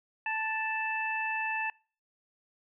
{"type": "harmonic tone", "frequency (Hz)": 880, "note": "A5", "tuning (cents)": 0, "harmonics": [1, 2, 3], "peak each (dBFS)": [-34, -34, -34], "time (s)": [0.26, 1.7], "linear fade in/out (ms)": 2, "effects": ["noise-tail reverb RT60 0.4 s tail -25 dB re dry"]}